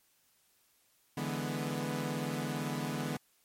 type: chord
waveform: sawtooth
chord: E dominant seventh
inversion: third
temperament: equal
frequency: 146.83 / 164.81 / 207.7 / 246.9 Hz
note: D3 / E3 / G#3 / B3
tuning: 0 / 0 / 0 / 0 cents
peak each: -34 / -36 / -37 / -34 dBFS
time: 1.17-3.17 s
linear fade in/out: 5 ms
effects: white hiss -70 dBFS RMS until 3.44 s + MP3 64 kbps